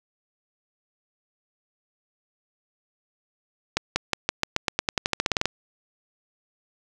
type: accelerating click train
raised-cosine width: 0.2 ms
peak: -4 dBFS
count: 18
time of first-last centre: 3.77-5.456 s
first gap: 190 ms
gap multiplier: 0.91
effects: none